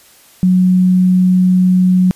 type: tone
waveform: sine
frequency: 183.4 Hz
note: F#3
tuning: 15 cents flat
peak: -7 dBFS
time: 0.43-2.11 s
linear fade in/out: 0 ms
effects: white hiss -45 dBFS RMS until 2.15 s + resampled to 32000 Hz